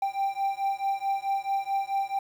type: beating tone pair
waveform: triangle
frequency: 784 / 788.6 Hz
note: G5 / G5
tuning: 0 / +10 cents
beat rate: 4.6 Hz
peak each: -27 / -27 dBFS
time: 0.02-2.19 s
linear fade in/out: 5 ms
effects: 9-bit